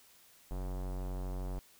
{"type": "tone with low-pass filter", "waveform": "square", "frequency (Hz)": 46.25, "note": "F#1", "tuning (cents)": 0, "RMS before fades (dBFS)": -38, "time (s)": [0.51, 1.59], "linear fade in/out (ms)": 0, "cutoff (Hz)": 840, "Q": 1.3, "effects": ["white hiss -62 dBFS RMS until 1.79 s"]}